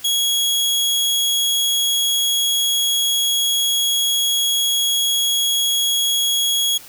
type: tone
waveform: sawtooth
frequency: 3322 Hz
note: G#7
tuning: in tune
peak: -13 dBFS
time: 0.04-6.78 s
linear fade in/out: 10 ms
effects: white hiss -41 dBFS RMS until 6.88 s